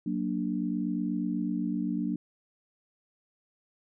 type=chord; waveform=sine; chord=Gb augmented; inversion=none; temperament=equal; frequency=185 / 233.1 / 293.7 Hz; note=Gb3 / Bb3 / D4; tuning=0 / 0 / 0 cents; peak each=-32 dBFS; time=0.06-2.16 s; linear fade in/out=5 ms; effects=none